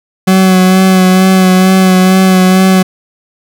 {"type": "tone with vibrato", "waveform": "40% pulse", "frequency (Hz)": 186.9, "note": "F#3", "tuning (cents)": 18, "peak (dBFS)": -3, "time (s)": [0.27, 2.83], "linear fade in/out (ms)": 10, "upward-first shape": "sine", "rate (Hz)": 2.2, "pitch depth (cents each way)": 21, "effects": []}